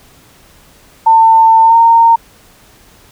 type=tone with pitch glide; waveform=sine; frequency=898 to 920.1 Hz; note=A5 to A#5; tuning=+35 to -23 cents; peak=-3 dBFS; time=1.06-2.16 s; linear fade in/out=10 ms; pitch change=+42 cents; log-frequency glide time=1.65-1.75 s; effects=pink hiss -44 dBFS RMS until 3.11 s